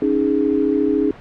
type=chord; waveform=sine; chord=C# suspended second; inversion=none; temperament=equal; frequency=277.2 / 311.1 / 415.3 Hz; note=C#4 / D#4 / G#4; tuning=0 / 0 / 0 cents; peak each=-19 dBFS; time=0.02-1.11 s; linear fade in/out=2 ms; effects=pink hiss -39 dBFS RMS until 1.2 s + low-pass 2000 Hz 12 dB/octave